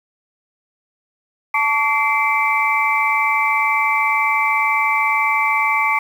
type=tone cluster; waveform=sine; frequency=880 / 1140 / 2082 / 2316 Hz; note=A5 / C#6 / C7 / D7; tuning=0 / +48 / -9 / -25 cents; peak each=-20 dBFS; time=1.54-5.99 s; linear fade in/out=5 ms; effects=7-bit